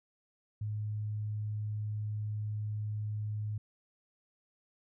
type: tone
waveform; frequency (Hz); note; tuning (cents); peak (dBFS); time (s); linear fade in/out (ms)
sine; 106; G#2; +36; -33; 0.61-3.58; 5
effects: none